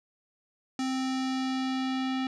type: tone with low-pass filter sweep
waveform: square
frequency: 261.6 Hz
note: C4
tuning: in tune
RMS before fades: -30 dBFS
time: 0.79-2.27 s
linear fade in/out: 2 ms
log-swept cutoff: 6300 to 3500 Hz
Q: 1.6
effects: none